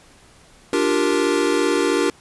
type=chord; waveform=square; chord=G minor seventh; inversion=second; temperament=equal; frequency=293.7 / 349.2 / 392 / 466.2 Hz; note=D4 / F4 / G4 / Bb4; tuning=0 / 0 / 0 / 0 cents; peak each=-23 dBFS; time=0.73-2.1 s; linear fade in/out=2 ms; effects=pink hiss -50 dBFS RMS until 2.2 s + resampled to 24000 Hz